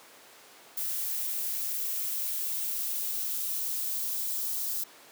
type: noise with high-pass filter sweep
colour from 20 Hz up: violet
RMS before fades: -32 dBFS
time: 0.77-4.84 s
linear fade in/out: 5 ms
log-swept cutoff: 1400 to 4200 Hz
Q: 1.2
effects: pink hiss -52 dBFS RMS until 5.11 s + high-pass 400 Hz 12 dB/octave